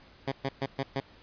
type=tone bursts; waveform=10% pulse; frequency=135.9 Hz; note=C#3; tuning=34 cents flat; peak=-20 dBFS; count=5; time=0.27-1.005 s; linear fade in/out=10 ms; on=51 ms; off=120 ms; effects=pink hiss -56 dBFS RMS until 1.22 s + resampled to 11025 Hz